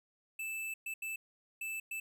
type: tone bursts at uneven times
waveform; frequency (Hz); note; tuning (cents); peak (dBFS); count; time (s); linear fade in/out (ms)
square; 2637; E7; 0; -38; 5; 0.39-0.74 / 0.86-0.94 / 1.02-1.16 / 1.61-1.8 / 1.91-2; 5
effects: none